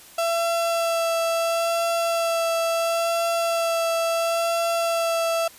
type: tone with vibrato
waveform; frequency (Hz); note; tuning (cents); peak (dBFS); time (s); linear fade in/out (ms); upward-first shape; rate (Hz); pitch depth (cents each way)
35% pulse; 669; E5; +25; -19; 0.18-5.48; 5; sine; 0.73; 14
effects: white hiss -47 dBFS RMS until 5.58 s + resampled to 32000 Hz